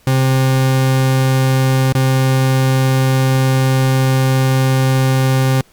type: tone with dropouts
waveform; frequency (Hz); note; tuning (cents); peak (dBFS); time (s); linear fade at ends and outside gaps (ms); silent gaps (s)
40% pulse; 131.9; C3; +14; -10; 0.07-5.61; 2; 1.924-1.95
effects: pink hiss -51 dBFS RMS until 5.72 s + Opus 48 kbps